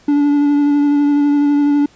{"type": "tone with vibrato", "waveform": "triangle", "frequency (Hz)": 289, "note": "D4", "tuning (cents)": -28, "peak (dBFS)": -8, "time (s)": [0.08, 1.86], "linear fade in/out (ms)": 5, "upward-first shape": "sine", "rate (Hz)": 12, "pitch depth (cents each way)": 16, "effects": ["pink hiss -49 dBFS RMS until 1.95 s", "resampled to 16000 Hz"]}